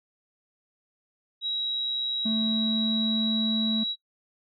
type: tone with pitch glide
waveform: sine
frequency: 3857 to 3882 Hz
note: B7 to B7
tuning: -42 to -31 cents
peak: -26 dBFS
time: 1.41-3.96 s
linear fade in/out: 50 ms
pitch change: +11 cents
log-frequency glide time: 2.34-3.55 s
type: tone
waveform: triangle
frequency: 220 Hz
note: A3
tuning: in tune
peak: -23 dBFS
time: 2.25-3.84 s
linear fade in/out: 10 ms
effects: noise-tail reverb RT60 0.1 s tail -20 dB re dry